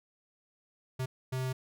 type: tone bursts at uneven times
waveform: square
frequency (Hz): 129.5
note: C3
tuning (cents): -17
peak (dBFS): -32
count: 2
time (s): 0.99-1.06 / 1.32-1.53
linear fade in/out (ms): 10
effects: none